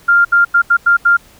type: tone bursts at uneven times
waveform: sine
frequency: 1396.9 Hz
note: F6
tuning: in tune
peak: -6 dBFS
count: 6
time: 0.08-0.25 / 0.32-0.45 / 0.54-0.62 / 0.7-0.77 / 0.86-0.97 / 1.05-1.17 s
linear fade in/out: 10 ms
effects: pink hiss -45 dBFS RMS until 1.39 s

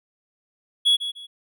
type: tone with echo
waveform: triangle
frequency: 3360 Hz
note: G#7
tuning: 19 cents sharp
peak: -13 dBFS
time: 0.85-0.97 s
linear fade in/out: 20 ms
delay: 150 ms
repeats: 2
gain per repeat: -11 dB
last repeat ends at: 1.27 s
effects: none

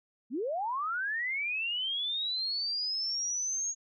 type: linear sweep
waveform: sine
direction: up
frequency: 208.2 to 6645 Hz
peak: -30 dBFS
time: 0.3-3.75 s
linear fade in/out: 50 ms
effects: none

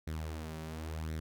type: tone with flanger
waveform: sawtooth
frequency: 79 Hz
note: D#2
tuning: 27 cents sharp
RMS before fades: -40 dBFS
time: 0.07-1.2 s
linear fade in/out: 5 ms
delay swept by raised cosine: 0.51 to 5.31 ms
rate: 0.94 Hz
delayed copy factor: +0.6
effects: none

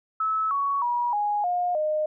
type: tone with pitch steps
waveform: sine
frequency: 1300 / 1118.7 / 962.7 / 828.5 / 712.9 / 613.5 Hz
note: E6 / C#6 / B5 / G#5 / F5 / D#5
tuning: -24 / +15 / -45 / -4 / +35 / -25 cents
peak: -22 dBFS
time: 0.2-2.06 s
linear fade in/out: 5 ms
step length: 310 ms
effects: none

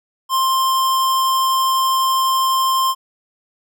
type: tone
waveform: square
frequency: 1052 Hz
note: C6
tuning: 9 cents sharp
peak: -15 dBFS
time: 0.29-2.95 s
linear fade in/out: 50 ms
effects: none

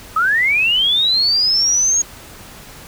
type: linear sweep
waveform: sine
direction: up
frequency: 1235 to 6645 Hz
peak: -12 dBFS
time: 0.16-2.02 s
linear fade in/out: 5 ms
effects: pink hiss -38 dBFS RMS until 2.87 s

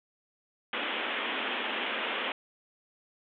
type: band-pass noise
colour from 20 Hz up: white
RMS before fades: -33 dBFS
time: 0.73-2.32 s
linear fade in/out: 2 ms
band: 210 to 3400 Hz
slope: 96 dB/octave
effects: none

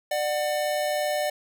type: tone pair together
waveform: square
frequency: 597 / 740 Hz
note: D5 / F#5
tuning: +28 / 0 cents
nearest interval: major third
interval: 372 cents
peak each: -26 / -30 dBFS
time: 0.11-1.3 s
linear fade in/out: 5 ms
effects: none

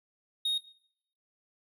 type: tone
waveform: triangle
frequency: 3729 Hz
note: A#7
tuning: in tune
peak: -25 dBFS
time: 0.45-0.58 s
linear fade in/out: 5 ms
effects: noise-tail reverb RT60 0.7 s tail -19 dB re dry

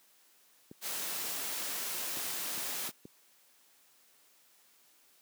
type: clicks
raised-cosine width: 3 ms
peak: -31 dBFS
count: 5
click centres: 0.714 / 2.171 / 2.578 / 2.89 / 3.054 s
type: noise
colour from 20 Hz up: white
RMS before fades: -37 dBFS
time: 0.81-2.92 s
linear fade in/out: 50 ms
effects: white hiss -65 dBFS RMS until 5.21 s + high-pass 200 Hz 12 dB/octave

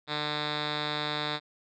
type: tone with low-pass filter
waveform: 5% pulse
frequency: 150 Hz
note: D3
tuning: 37 cents sharp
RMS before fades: -32 dBFS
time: 0.07-1.4 s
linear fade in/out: 50 ms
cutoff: 3600 Hz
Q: 7.4
effects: none

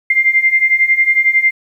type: beating tone pair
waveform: sine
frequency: 2093 / 2104 Hz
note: C7 / C7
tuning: 0 / +9 cents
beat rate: 11 Hz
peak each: -14 / -11 dBFS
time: 0.1-1.51 s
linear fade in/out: 5 ms
effects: 8-bit

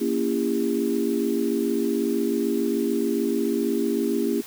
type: chord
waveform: sine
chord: A# diminished seventh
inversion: none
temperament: just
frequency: 233.1 / 279.7 / 335.6 / 402.8 Hz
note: A#3 / C#4 / E4 / G4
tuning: 0 / +16 / +31 / +47 cents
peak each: -26 / -27 / -27 / -26 dBFS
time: 0-4.42 s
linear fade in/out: 20 ms
effects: white hiss -42 dBFS RMS until 4.46 s

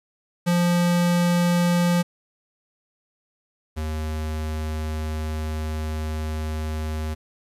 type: tone pair in turn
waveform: square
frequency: 174.61 / 77.78 Hz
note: F3 / D#2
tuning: 0 / 0 cents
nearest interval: octave + major second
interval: 1400 cents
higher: first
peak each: -18 / -26 dBFS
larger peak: first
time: 0.46-2.03 / 3.76-7.15 s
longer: second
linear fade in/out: 20 ms
effects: resampled to 32000 Hz + 9-bit

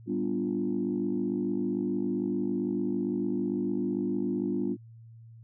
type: chord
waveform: sine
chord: G dominant seventh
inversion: none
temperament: equal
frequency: 196 / 246.9 / 293.7 / 349.2 Hz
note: G3 / B3 / D4 / F4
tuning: 0 / 0 / 0 / 0 cents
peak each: -32 dBFS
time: 0.06-4.77 s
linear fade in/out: 50 ms
effects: tanh soft clip ceiling -18 dBFS + added 114 Hz sine -47 dBFS peak until 5.43 s

